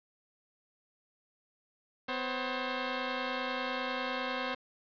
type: tone pair together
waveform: 10% pulse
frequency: 252.5 / 535 Hz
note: B3 / C5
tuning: +39 / +38 cents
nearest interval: octave + minor second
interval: 1299 cents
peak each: -27 dBFS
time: 2.08-4.55 s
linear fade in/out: 10 ms
effects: resampled to 11025 Hz + 8-bit